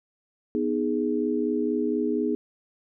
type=chord; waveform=sine; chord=G# minor; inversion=first; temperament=equal; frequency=246.9 / 311.1 / 415.3 Hz; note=B3 / D#4 / G#4; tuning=0 / 0 / 0 cents; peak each=-27 dBFS; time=0.55-2.35 s; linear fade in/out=0 ms; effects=none